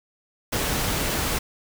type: noise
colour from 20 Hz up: pink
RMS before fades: -25 dBFS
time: 0.52-1.39 s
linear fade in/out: 10 ms
effects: none